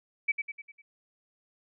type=tone with echo; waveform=sine; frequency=2298 Hz; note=D7; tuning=38 cents flat; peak=-22 dBFS; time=0.28-0.32 s; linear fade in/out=10 ms; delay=100 ms; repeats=5; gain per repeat=-6 dB; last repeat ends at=0.82 s; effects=none